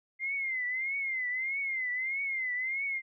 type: tone with vibrato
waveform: sine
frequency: 2093 Hz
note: C7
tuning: in tune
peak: -30 dBFS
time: 0.19-3.02 s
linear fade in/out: 50 ms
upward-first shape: triangle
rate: 1.6 Hz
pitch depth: 120 cents each way
effects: none